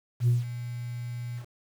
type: tone with ADSR envelope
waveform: sine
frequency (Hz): 120.7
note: B2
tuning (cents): -39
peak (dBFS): -16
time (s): 0.2-1.46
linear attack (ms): 76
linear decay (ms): 160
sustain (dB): -16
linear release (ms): 89
effects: tanh soft clip ceiling -17 dBFS + 8-bit